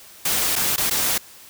white noise with dropouts, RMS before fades -21 dBFS, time 0.25-1.18 s, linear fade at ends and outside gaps 5 ms, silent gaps 0.556-0.561 / 0.762-0.778 / 0.899-0.909 s, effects white hiss -45 dBFS RMS until 1.49 s

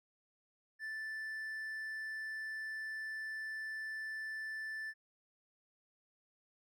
triangle tone, 1760 Hz, A6, in tune, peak -38 dBFS, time 0.79-4.94 s, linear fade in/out 50 ms, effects none

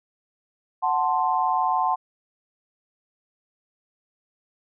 sine chord, F# diminished, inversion none, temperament equal, 740 / 880 / 1046.5 Hz, F#5 / A5 / C6, 0 / 0 / 0 cents, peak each -24 dBFS, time 0.82-1.96 s, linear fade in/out 20 ms, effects none

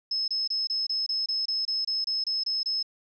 sine tone bursts, 5190 Hz, E8, 28 cents flat, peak -25 dBFS, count 14, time 0.11-2.828 s, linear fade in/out 5 ms, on 170 ms, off 26 ms, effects none

